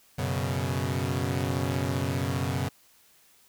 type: chord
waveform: sawtooth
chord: F# suspended fourth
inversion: none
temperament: equal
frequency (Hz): 92.5 / 123.47 / 138.59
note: F#2 / B2 / C#3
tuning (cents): 0 / 0 / 0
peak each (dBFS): -27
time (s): 0.18-2.69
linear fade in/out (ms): 10
effects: white hiss -60 dBFS RMS until 3.48 s